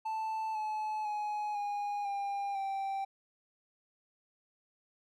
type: tone with pitch steps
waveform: triangle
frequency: 880 / 859.4 / 839.3 / 819.6 / 800.5 / 781.7 Hz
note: A5 / A5 / G#5 / G#5 / G5 / G5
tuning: 0 / -41 / +18 / -23 / +36 / -5 cents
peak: -31 dBFS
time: 0.05-3.05 s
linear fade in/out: 10 ms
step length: 500 ms
effects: none